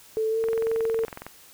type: tone with pitch glide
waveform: sine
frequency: 440 to 451.3 Hz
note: A4 to A4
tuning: 0 to +44 cents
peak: -22 dBFS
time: 0.17-1.05 s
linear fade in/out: 0 ms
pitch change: +44 cents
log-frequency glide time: 0.29-0.4 s
type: click train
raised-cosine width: 0.5 ms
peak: -21 dBFS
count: 19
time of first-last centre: 0.44-1.266 s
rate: 21.8 Hz
effects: white hiss -51 dBFS RMS until 1.53 s